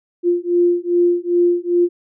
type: beating tone pair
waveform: sine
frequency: 348.5 / 351 Hz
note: F4 / F4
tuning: -4 / +9 cents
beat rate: 2.5 Hz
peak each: -16 dBFS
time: 0.23-1.89 s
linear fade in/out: 50 ms
effects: none